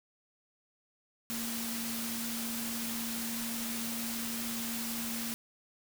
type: tone in noise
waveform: sine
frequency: 230.7 Hz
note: A#3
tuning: 18 cents flat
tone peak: -38 dBFS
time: 1.3-5.34 s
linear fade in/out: 0 ms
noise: white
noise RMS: -38 dBFS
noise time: 1.3-5.34 s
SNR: -3 dB
effects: none